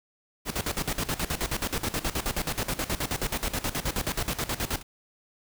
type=noise with tremolo; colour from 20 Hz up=pink; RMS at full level=-28 dBFS; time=0.45-4.83 s; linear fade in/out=50 ms; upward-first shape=square; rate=9.4 Hz; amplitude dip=80%; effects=none